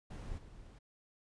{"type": "noise with level steps", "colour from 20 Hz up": "brown", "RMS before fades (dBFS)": [-44, -53], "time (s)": [0.1, 0.79], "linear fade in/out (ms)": 10, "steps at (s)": 0.37, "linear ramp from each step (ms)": 20, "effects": ["resampled to 22050 Hz"]}